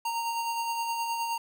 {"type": "tone with tremolo", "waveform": "square", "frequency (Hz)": 926, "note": "A#5", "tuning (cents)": -12, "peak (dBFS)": -28, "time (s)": [0.05, 1.38], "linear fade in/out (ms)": 5, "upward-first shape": "sine", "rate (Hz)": 9.6, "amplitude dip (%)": 35, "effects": ["9-bit"]}